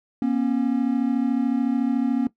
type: tone pair together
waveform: triangle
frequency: 239 / 272.8 Hz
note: A#3 / C#4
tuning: +43 / -28 cents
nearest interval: major second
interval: 229 cents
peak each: -20 dBFS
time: 0.22-2.27 s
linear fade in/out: 2 ms
effects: noise-tail reverb RT60 0.1 s tail -17 dB re dry